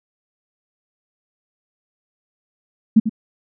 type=tone with echo; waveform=sine; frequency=220 Hz; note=A3; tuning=in tune; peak=-6 dBFS; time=2.96-3 s; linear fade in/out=10 ms; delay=95 ms; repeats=1; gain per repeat=-10 dB; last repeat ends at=3.095 s; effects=none